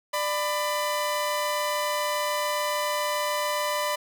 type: tone pair together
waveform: sawtooth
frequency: 594 / 999 Hz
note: D5 / B5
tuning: +20 / +20 cents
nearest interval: major sixth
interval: 900 cents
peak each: -24 dBFS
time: 0.13-3.96 s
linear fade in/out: 10 ms
effects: none